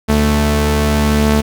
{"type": "tone pair together", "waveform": "sawtooth", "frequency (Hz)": [73.67, 220.2], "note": ["D2", "A3"], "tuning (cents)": [6, 2], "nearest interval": "octave + perfect fifth", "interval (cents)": 1896, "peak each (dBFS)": -10, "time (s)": [0.08, 1.42], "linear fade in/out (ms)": 20, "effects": []}